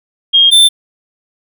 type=tone pair in turn; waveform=sine / square; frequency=3237 / 3554 Hz; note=G#7 / A7; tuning=-45 / +17 cents; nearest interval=major second; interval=162 cents; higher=second; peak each=-4 dBFS; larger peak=neither; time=0.33-0.51 / 0.51-0.69 s; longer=neither; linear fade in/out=20 ms; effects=none